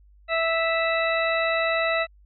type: harmonic tone with a mistuned harmonic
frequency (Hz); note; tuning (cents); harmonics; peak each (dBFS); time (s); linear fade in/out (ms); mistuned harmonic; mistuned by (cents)
658; E5; -3; 1 / 2 / 3 / 4 / 6; -24 / -28 / -27 / -29 / -33; 0.28-2.07; 50; 6; -24
effects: added 50 Hz sine -51 dBFS peak until 2.25 s